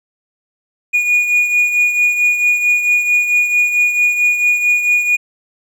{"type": "beating tone pair", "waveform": "triangle", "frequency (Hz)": [2448, 2452.5], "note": ["D#7", "D#7"], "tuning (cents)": [-29, -26], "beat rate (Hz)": 4.5, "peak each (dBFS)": [-10, -18], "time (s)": [0.93, 5.17], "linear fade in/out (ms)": 20, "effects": []}